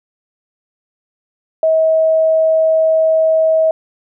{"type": "tone", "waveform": "sine", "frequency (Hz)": 640, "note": "D#5", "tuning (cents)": 49, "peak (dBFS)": -9, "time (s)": [1.63, 3.71], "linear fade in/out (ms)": 2, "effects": []}